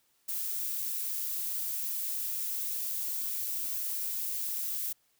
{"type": "noise", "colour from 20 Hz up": "violet", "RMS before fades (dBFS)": -34, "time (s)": [0.28, 4.93], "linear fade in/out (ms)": 10, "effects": ["white hiss -71 dBFS RMS until 5.19 s"]}